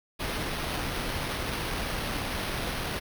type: noise with sample-and-hold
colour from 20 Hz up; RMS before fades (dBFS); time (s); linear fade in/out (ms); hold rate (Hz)
pink; -32; 0.19-3; 20; 7350
effects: none